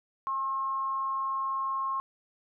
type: tone with frequency modulation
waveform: sine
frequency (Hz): 1074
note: C6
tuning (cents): +45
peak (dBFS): -28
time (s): 0.27-2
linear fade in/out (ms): 0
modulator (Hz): 245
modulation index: 0.21
effects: none